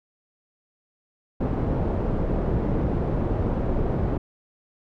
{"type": "low-pass noise", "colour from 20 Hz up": "pink", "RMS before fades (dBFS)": -24, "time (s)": [1.4, 4.18], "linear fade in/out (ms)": 10, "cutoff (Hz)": 570, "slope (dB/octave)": 12, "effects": []}